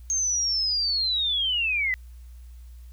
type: linear sweep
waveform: sine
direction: down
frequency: 6450 to 1966 Hz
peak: -22 dBFS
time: 0.1-1.94 s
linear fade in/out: 0 ms
effects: added 60 Hz sine -41 dBFS peak until 2.92 s + white hiss -63 dBFS RMS until 2.92 s